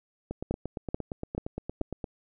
two click trains, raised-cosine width 2 ms, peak -15 / -20 dBFS, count 4 / 16, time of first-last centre 0.51-1.814 / 0.31-2.042 s, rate 2.3 / 8.66 Hz, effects none

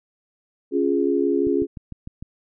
sine chord, Db major, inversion none, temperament equal, 277.2 / 349.2 / 415.3 Hz, Db4 / F4 / Ab4, 0 / 0 / 0 cents, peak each -22 dBFS, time 0.71-1.67 s, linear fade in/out 50 ms
click train, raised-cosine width 5 ms, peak -22 dBFS, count 6, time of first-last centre 1.47-2.225 s, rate 6.62 Hz
effects none

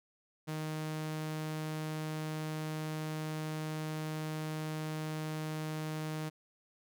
sawtooth tone, 155.56 Hz, D#3, in tune, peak -32 dBFS, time 0.47-6.3 s, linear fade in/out 20 ms, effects none

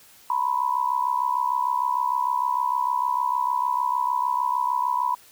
sine tone with amplitude modulation, 985 Hz, B5, 5 cents flat, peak -17 dBFS, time 0.3-5.15 s, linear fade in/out 2 ms, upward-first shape sine, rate 66.6 Hz, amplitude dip 85%, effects white hiss -52 dBFS RMS until 5.31 s

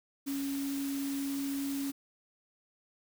sine tone in noise, 277.2 Hz, C#4, in tune, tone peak -32 dBFS, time 0.26-1.92 s, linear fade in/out 20 ms, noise white, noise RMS -44 dBFS, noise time 0.26-1.92 s, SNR +9 dB, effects none

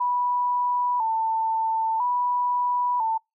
sine tone with vibrato, 936 Hz, A#5, 7 cents sharp, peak -21 dBFS, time 0-3.18 s, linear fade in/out 10 ms, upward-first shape square, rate 0.5 Hz, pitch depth 82 cents each way, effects noise-tail reverb RT60 0.2 s tail -26 dB re dry

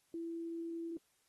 sine tone, 333.5 Hz, E4, 20 cents sharp, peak -39 dBFS, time 0.14-0.97 s, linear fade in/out 2 ms, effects white hiss -75 dBFS RMS until 1.28 s + AAC 32 kbps

